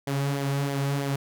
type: tone with flanger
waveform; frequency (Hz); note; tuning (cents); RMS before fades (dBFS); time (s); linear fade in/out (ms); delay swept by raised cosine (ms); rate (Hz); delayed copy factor
sawtooth; 139.7; C#3; +14; -27; 0.07-1.16; 5; 0.73 to 4.33; 3.1; -0.5
effects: none